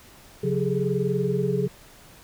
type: tone cluster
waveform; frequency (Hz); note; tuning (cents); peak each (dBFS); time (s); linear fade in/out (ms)
sine; 136.8 / 180.4 / 406 / 426.6; C#3 / F#3 / G#4 / G#4; -23 / -44 / -39 / +46; -27; 0.43-1.68; 10
effects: pink hiss -50 dBFS RMS until 2.23 s